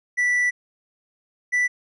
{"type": "tone pair in turn", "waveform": "triangle", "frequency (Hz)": [1966, 1973.9], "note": ["B6", "B6"], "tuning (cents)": [-8, -1], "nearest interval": "unison", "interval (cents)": 7, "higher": "second", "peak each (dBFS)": -16, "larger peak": "neither", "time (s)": [[0.17, 0.51], [1.52, 1.68]], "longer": "first", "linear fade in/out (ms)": 20, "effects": ["resampled to 24000 Hz"]}